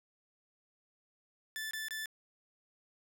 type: tone bursts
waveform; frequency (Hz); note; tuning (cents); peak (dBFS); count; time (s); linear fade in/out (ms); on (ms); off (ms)
sawtooth; 1754; A6; -6; -34; 3; 1.56-2.058; 0; 150; 24
effects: none